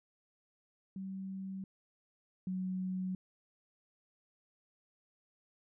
sine tone pair in turn, 191.6 / 185.82 Hz, G3 / F#3, -39 / +8 cents, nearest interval minor second, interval 53 cents, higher first, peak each -39 / -34 dBFS, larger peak second, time 0.96-1.64 / 2.47-3.15 s, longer neither, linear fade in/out 2 ms, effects none

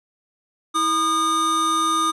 square tone pair together, 324.7 / 1224 Hz, E4 / D#6, -26 / -29 cents, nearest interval octave + major seventh, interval 2297 cents, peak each -28 / -19 dBFS, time 0.74-2.12 s, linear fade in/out 20 ms, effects resampled to 24000 Hz

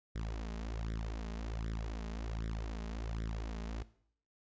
sawtooth tone with flanger, 55.2 Hz, A1, 6 cents sharp, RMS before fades -40 dBFS, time 0.15-3.83 s, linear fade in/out 10 ms, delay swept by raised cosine 0.54 to 4.84 ms, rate 1.3 Hz, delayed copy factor +0.95, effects noise-tail reverb RT60 0.6 s tail -17 dB re dry + resampled to 16000 Hz

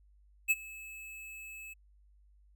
square tone with ADSR envelope, 2600 Hz, E7, 24 cents flat, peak -23 dBFS, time 0.48-1.74 s, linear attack 28 ms, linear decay 36 ms, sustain -22 dB, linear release 15 ms, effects added 50 Hz sine -60 dBFS peak until 2.55 s

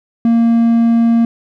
triangle tone, 231.4 Hz, A#3, 13 cents flat, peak -6 dBFS, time 0.25-1.25 s, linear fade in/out 2 ms, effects none

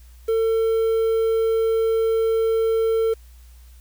triangle tone with quantisation, 450 Hz, A4, 39 cents sharp, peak -15 dBFS, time 0.28-3.14 s, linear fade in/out 10 ms, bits 7, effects added 60 Hz sine -43 dBFS peak until 3.8 s + white hiss -57 dBFS RMS until 3.8 s

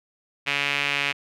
sawtooth tone with band-pass filter, 142.2 Hz, C#3, 45 cents sharp, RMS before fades -25 dBFS, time 0.46-1.13 s, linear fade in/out 20 ms, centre 2500 Hz, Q 3.4, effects none

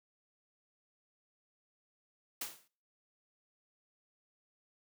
white noise with exponential decay, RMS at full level -36 dBFS, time 2.41-2.68 s, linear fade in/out 5 ms, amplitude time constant 57 ms, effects noise-tail reverb RT60 0.5 s tail -26 dB re dry + high-pass 150 Hz 12 dB/octave

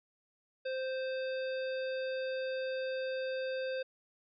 harmonic tone, 522 Hz, C5, 4 cents flat, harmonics 1 / 3 / 5 / 7 / 9, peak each -34 / -44 / -48 / -51 / -53 dBFS, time 0.65-3.83 s, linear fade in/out 10 ms, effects none

